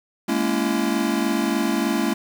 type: chord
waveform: square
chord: A# half-diminished seventh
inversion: third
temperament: just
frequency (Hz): 209.8 / 233.1 / 279.7 / 335.6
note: G#3 / A#3 / C#4 / E4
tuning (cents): +18 / 0 / +16 / +31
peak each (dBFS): -26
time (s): 0.28-2.14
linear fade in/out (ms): 10
effects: 7-bit